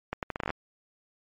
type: accelerating click train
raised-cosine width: 0.5 ms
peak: -15 dBFS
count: 10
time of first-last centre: 0.13-0.504 s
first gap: 98 ms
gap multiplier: 0.76
effects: MP3 48 kbps